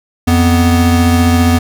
square tone pair together, 87.1 / 246.4 Hz, F2 / B3, -4 / -4 cents, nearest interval octave + tritone, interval 1800 cents, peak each -11 dBFS, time 0.27-1.59 s, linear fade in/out 10 ms, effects none

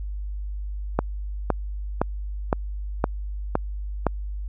click train, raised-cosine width 1 ms, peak -5 dBFS, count 7, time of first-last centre 0.99-4.067 s, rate 1.95 Hz, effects added 50 Hz sine -28 dBFS peak until 4.48 s

